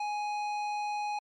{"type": "tone with tanh clipping", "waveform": "sine", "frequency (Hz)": 833, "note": "G#5", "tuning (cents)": 5, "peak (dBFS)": -33, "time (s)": [0, 1.19], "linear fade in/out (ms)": 5, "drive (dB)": 13, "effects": ["Opus 48 kbps"]}